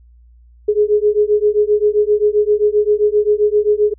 sine beating tone pair, 415.3 / 422.9 Hz, G#4 / G#4, 0 / +31 cents, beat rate 7.6 Hz, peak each -14 dBFS, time 0.68-3.94 s, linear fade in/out 10 ms, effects added 59 Hz sine -43 dBFS peak until 3.98 s

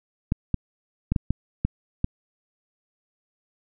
clicks, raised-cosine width 5 ms, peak -9 dBFS, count 7, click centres 0.321 / 0.543 / 1.12 / 1.162 / 1.306 / 1.65 / 2.044 s, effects none

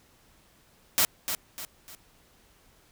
white noise with echo, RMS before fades -22 dBFS, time 0.98-1.05 s, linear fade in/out 0 ms, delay 300 ms, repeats 3, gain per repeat -8 dB, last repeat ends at 1.95 s, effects pink hiss -61 dBFS RMS until 2.91 s

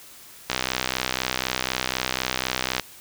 click train, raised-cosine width 0.2 ms, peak -5 dBFS, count 148, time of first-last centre 0.5-2.797 s, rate 64 Hz, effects white hiss -46 dBFS RMS until 3 s

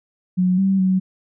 sine tone with pitch steps, 182.7 / 192.9 / 187.3 Hz, F#3 / G3 / F#3, -22 / -28 / +21 cents, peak -14 dBFS, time 0.37-1 s, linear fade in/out 20 ms, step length 210 ms, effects none

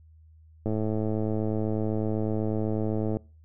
click train, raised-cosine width 2 ms, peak -16 dBFS, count 272, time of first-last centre 0.66-3.169 s, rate 108 Hz, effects noise-tail reverb RT60 0.4 s tail -26 dB re dry + added 79 Hz sine -51 dBFS peak until 3.44 s

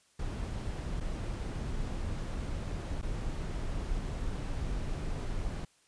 brown noise with dropouts, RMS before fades -35 dBFS, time 0.19-5.65 s, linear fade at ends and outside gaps 5 ms, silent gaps 1.002-1.007 / 3.015-3.026 s, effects white hiss -67 dBFS RMS until 5.87 s + resampled to 22050 Hz

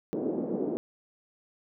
white band-pass noise, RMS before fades -31 dBFS, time 0.13-0.77 s, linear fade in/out 0 ms, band 220 to 420 Hz, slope 24 dB/octave, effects none

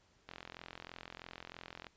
click train, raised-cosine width 0.3 ms, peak -30 dBFS, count 69, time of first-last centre 0.29-1.868 s, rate 43.1 Hz, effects pink hiss -70 dBFS RMS until 1.96 s + resampled to 16000 Hz

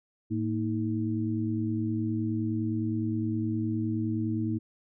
sine tone cluster, 109.4 / 228.8 / 318.5 Hz, A2 / A#3 / D#4, -9 / -32 / +41 cents, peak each -31 dBFS, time 0.3-4.59 s, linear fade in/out 20 ms, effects none

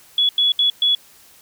sine tone bursts at uneven times, 3388 Hz, G#7, 34 cents sharp, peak -13 dBFS, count 4, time 0.18-0.29 / 0.38-0.52 / 0.59-0.7 / 0.82-0.95 s, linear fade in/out 2 ms, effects white hiss -49 dBFS RMS until 1.41 s

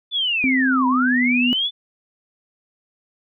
sine linear two-way sweep, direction down then up, 3520 to 936 to 3520 Hz, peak -18 dBFS, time 0.11-1.71 s, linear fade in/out 50 ms, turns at 0.87 s
sine tone with pitch glide, 261.3 to 246.8 Hz, C4 to B3, -2 to -1 cents, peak -17 dBFS, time 0.44-1.53 s, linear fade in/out 0 ms, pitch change -99 cents, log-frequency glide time 0.75-1.26 s
effects none

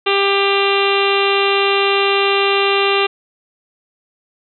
harmonic tone, 396.5 Hz, G4, 20 cents sharp, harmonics 1 / 2 / 3 / 4 / 5 / 6 / 7 / 8 / 9 / 10, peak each -16 / -22 / -20 / -28 / -27 / -23 / -20 / -26 / -25 / -28 dBFS, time 0.06-3.07 s, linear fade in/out 10 ms, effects none

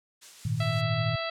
blue noise with tremolo, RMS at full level -41 dBFS, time 0.21-0.82 s, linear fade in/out 20 ms, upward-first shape triangle, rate 5.5 Hz, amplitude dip 35%
sine chord, Ab suspended second, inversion none, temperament equal, 103.83 / 116.54 / 155.56 Hz, Ab2 / Bb2 / Eb3, 0 / 0 / 0 cents, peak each -33 / -28 / -31 dBFS, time 0.45-1.16 s, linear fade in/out 5 ms
harmonic tone, 661 Hz, E5, 5 cents sharp, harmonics 1 / 2 / 3 / 4 / 5 / 6 / 7, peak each -33 / -36 / -38 / -39 / -40 / -41 / -41 dBFS, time 0.6-1.3 s, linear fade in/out 5 ms
effects low-pass 7000 Hz 12 dB/octave

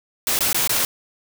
white noise with dropouts, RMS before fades -20 dBFS, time 0.27-0.85 s, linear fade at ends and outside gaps 1 ms, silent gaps 0.39-0.407 / 0.529-0.545 / 0.675-0.694 s, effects none

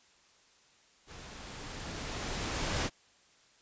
pink noise with level ramp, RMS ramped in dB -49 to -31 dBFS, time 1.06-2.9 s, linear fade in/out 50 ms, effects white hiss -64 dBFS RMS until 3.61 s + resampled to 16000 Hz

